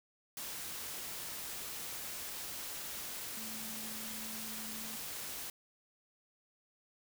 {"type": "tone in noise", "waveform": "sine", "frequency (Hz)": 220, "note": "A3", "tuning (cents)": 0, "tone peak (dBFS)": -49, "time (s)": [3.37, 4.96], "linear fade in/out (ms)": 2, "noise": "white", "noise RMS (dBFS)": -43, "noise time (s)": [0.37, 5.5], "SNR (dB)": -9, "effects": []}